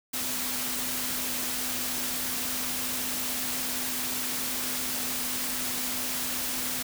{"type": "tone in noise", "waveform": "sine", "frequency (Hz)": 251.9, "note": "B3", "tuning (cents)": 34, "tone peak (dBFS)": -41, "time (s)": [0.13, 6.83], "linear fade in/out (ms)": 10, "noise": "white", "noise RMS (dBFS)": -31, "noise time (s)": [0.13, 6.83], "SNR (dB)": -13, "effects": []}